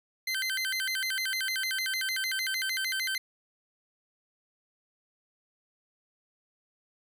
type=tone with vibrato; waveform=25% pulse; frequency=1789 Hz; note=A6; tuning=28 cents sharp; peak=-25 dBFS; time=0.27-3.18 s; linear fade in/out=5 ms; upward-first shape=square; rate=6.6 Hz; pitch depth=250 cents each way; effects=none